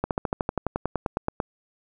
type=slowing click train; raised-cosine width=1 ms; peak=-10 dBFS; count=16; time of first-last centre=0.04-1.402 s; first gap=68 ms; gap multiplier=1.04; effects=none